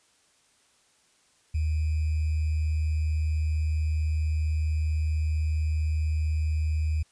sine tone with sample-and-hold, 77.78 Hz, D#2, in tune, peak -23 dBFS, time 1.54-7.03 s, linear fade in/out 10 ms, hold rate 2450 Hz, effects white hiss -64 dBFS RMS until 7.11 s + resampled to 22050 Hz

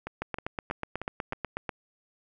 two click trains, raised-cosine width 0.5 ms, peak -16 / -20 dBFS, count 13 / 5, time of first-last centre 0.22-1.692 / 0.07-1.332 s, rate 8.15 / 3.17 Hz, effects none

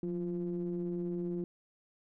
triangle ring-modulated tone, 85.1 Hz, F2, 44 cents flat, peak -28 dBFS, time 0.03-1.44 s, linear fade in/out 0 ms, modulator 263 Hz, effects none

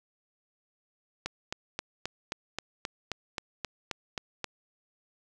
click train, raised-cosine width 0.2 ms, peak -15 dBFS, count 13, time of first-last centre 1.26-4.443 s, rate 3.77 Hz, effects none

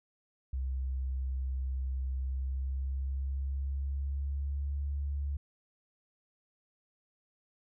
sine tone with pitch glide, 65.41 to 70.92 Hz, C2 to C#2, 0 to +40 cents, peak -31 dBFS, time 0.53-5.37 s, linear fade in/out 5 ms, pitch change +140 cents, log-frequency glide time 2.16-4.83 s, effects none

